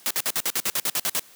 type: noise bursts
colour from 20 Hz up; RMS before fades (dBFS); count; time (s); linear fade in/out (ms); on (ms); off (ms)
white; -24; 12; 0.06-1.195; 0; 46; 53
effects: white hiss -51 dBFS RMS until 1.35 s + high-pass 150 Hz 12 dB/octave